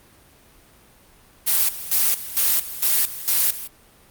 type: noise with tremolo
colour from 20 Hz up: blue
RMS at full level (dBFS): -18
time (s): 1.46-3.68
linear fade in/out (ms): 20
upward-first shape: square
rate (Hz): 2.2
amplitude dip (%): 80
effects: pink hiss -52 dBFS RMS until 4.1 s + Opus 32 kbps